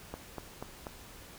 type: click train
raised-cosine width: 1 ms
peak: -24 dBFS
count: 4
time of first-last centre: 0.14-0.868 s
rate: 4.12 Hz
effects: pink hiss -51 dBFS RMS until 1.38 s